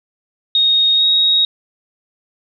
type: tone with pitch glide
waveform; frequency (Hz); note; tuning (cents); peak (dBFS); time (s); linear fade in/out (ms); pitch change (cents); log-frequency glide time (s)
sine; 3729 to 3775; A#7 to A#7; 0 to +21; -10; 0.55-1.45; 2; +21; 0.94-1.05
effects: none